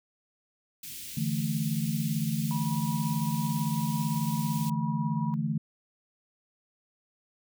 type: band-stop noise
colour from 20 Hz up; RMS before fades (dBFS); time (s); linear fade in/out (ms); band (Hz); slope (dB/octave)
white; -41; 0.83-4.7; 5; 290 to 2300; 24
type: chord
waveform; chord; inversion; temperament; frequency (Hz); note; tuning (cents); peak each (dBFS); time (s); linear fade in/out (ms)
sine; D suspended second; none; equal; 146.83 / 164.81 / 220; D3 / E3 / A3; 0 / 0 / 0; -31; 1.17-5.58; 5
type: tone with tremolo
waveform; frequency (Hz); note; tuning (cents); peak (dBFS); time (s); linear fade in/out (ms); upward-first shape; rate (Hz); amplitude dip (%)
sine; 969; B5; -33; -35; 2.51-5.34; 0; triangle; 5.6; 25
effects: none